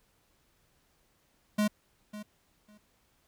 square tone with echo, 210 Hz, G#3, 19 cents sharp, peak -25 dBFS, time 1.58-1.68 s, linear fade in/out 10 ms, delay 550 ms, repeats 2, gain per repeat -15 dB, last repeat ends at 2.78 s, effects pink hiss -70 dBFS RMS until 3.27 s

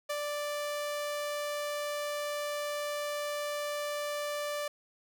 sawtooth tone with ADSR envelope, 587.3 Hz, D5, in tune, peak -27 dBFS, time 0.09-4.68 s, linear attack 11 ms, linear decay 49 ms, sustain -2 dB, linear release 4 ms, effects none

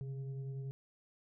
sine tone with frequency modulation, 133.3 Hz, C3, 33 cents sharp, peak -39 dBFS, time 0.01-0.71 s, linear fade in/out 0 ms, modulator 277 Hz, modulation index 0.41, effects none

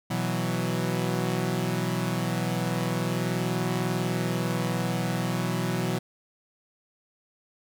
sawtooth chord, B suspended fourth, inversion none, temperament equal, 123.47 / 164.81 / 185 Hz, B2 / E3 / F#3, 0 / 0 / 0 cents, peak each -26 dBFS, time 0.1-5.99 s, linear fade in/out 10 ms, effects none

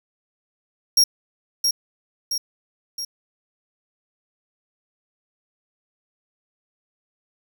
40% pulse tone with echo, 5590 Hz, F8, 1 cent sharp, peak -11 dBFS, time 0.97-1.04 s, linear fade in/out 5 ms, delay 670 ms, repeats 3, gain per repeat -5 dB, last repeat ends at 3.05 s, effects none

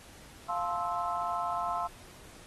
sine chord, F major seventh, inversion none, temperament just, 698.5 / 873.1 / 1047.7 / 1309.6 Hz, F5 / A5 / C6 / E6, 0 / -14 / +2 / -12 cents, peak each -34 / -38 / -34 / -36 dBFS, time 0.48-1.88 s, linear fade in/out 20 ms, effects pink hiss -53 dBFS RMS until 2.46 s + AAC 32 kbps

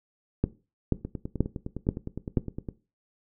two click trains, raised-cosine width 3 ms, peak -20 / -9 dBFS, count 17 / 5, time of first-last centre 1.05-2.688 / 0.44-2.372 s, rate 9.77 / 2.07 Hz, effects noise-tail reverb RT60 0.3 s tail -17 dB re dry

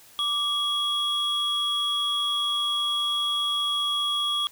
triangle tone pair together, 1174.7 / 3325 Hz, D6 / G#7, 0 / +1 cents, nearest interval octave + tritone, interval 1801 cents, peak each -28 / -22 dBFS, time 0.19-4.47 s, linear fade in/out 0 ms, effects tanh soft clip ceiling -14 dBFS + white hiss -52 dBFS RMS until 4.51 s

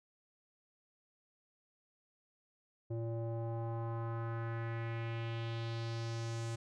square tone with low-pass filter sweep, 115.1 Hz, A#2, 22 cents flat, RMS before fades -39 dBFS, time 2.9-6.56 s, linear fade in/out 10 ms, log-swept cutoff 470 to 7800 Hz, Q 2.2, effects none

